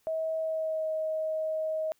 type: tone with pitch glide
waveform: sine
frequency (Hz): 641 to 630.4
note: E5 to D#5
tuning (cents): -49 to +23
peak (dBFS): -28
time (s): 0.07-1.92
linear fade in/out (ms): 0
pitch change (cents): -28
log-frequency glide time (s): 0.38-0.9
effects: white hiss -70 dBFS RMS until 1.99 s